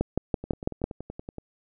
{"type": "two click trains", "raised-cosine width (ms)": 2, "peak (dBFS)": [-10, -23], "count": [6, 11], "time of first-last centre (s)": [[0.01, 0.841], [0.44, 1.383]], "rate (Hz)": [6.02, 10.6], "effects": []}